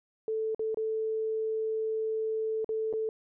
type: tone with dropouts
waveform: sine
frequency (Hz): 440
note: A4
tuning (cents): 0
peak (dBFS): -28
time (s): 0.28-3.09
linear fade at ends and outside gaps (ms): 1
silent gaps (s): 0.547-0.594 / 0.745-0.772 / 2.645-2.691 / 2.928-2.936
effects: none